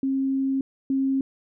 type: tone pair in turn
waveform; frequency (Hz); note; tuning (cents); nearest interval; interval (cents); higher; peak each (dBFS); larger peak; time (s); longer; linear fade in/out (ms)
sine; 268.8 / 268.8; C4 / C4; +47 / +47; unison; 0; neither; -21 / -20; second; 0.03-0.61 / 0.9-1.21; first; 2
effects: none